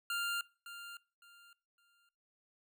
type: tone with echo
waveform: 25% pulse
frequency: 1396.9 Hz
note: F6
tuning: in tune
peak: -31 dBFS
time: 0.1-0.41 s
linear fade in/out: 2 ms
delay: 560 ms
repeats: 3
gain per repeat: -12 dB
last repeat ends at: 2.09 s
effects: noise-tail reverb RT60 0.4 s tail -23 dB re dry